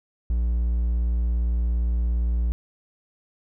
triangle tone, 58.7 Hz, A#1, 13 cents sharp, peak -18 dBFS, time 0.3-2.52 s, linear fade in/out 0 ms, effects none

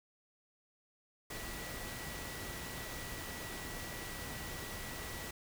sine tone in noise, 1943 Hz, B6, 29 cents flat, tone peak -50 dBFS, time 1.3-5.31 s, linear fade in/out 5 ms, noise pink, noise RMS -44 dBFS, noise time 1.3-5.31 s, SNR -9 dB, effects none

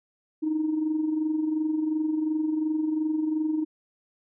sine tone with amplitude modulation, 311.1 Hz, D#4, in tune, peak -20 dBFS, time 0.42-3.65 s, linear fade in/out 20 ms, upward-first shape sine, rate 22.8 Hz, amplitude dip 55%, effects tanh soft clip ceiling -18 dBFS

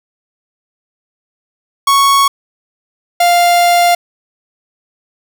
45% pulse tone pair in turn, 1108.7 / 698.4 Hz, C#6 / F5, 0 / 0 cents, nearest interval minor sixth, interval 800 cents, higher first, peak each -7 dBFS, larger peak neither, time 1.87-2.28 / 3.2-3.95 s, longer second, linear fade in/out 5 ms, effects none

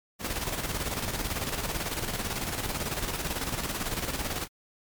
pink noise with tremolo, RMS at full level -30 dBFS, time 0.19-4.48 s, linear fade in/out 50 ms, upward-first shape square, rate 18 Hz, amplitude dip 50%, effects MP3 96 kbps

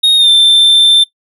triangle tone with pitch glide, 3729 to 3563 Hz, A#7 to A7, 0 to +21 cents, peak -3 dBFS, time 0.03-1.04 s, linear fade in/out 10 ms, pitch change -79 cents, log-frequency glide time 0.17-0.29 s, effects noise-tail reverb RT60 0.1 s tail -17 dB re dry

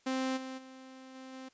sawtooth tone with level steps, 261.6 Hz, C4, in tune, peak -27 / -36 / -45 / -42 / -40 dBFS, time 0.06-1.49 s, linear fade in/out 10 ms, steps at 0.36 / 0.57 / 1.14 / 1.32 s, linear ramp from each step 20 ms, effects white hiss -68 dBFS RMS until 1.53 s + resampled to 16000 Hz

